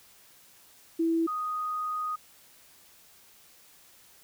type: tone pair in turn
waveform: sine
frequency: 329.5 / 1244 Hz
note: E4 / D#6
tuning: -1 / -1 cents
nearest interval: octave + major seventh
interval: 2300 cents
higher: second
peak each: -23 / -29 dBFS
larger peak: first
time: 0.99-1.27 / 1.27-2.16 s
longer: second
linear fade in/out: 10 ms
effects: white hiss -57 dBFS RMS until 4.23 s